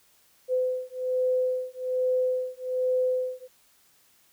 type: beating tone pair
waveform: sine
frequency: 508 / 509.2 Hz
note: B4 / C5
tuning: +49 / -47 cents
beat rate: 1.2 Hz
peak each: -27 dBFS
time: 0.48-3.48 s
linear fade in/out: 50 ms
effects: white hiss -62 dBFS RMS until 4.32 s